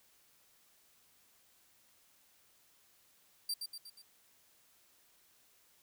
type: tone with echo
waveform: sawtooth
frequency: 4699 Hz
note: D8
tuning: in tune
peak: -31 dBFS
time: 3.49-3.54 s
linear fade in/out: 5 ms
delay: 120 ms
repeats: 4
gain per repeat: -5 dB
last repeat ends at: 4.02 s
effects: white hiss -68 dBFS RMS until 5.82 s